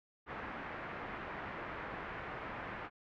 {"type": "low-pass noise", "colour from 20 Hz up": "white", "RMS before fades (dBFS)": -44, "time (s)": [0.26, 2.9], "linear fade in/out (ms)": 50, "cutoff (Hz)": 1900, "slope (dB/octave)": 24, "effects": []}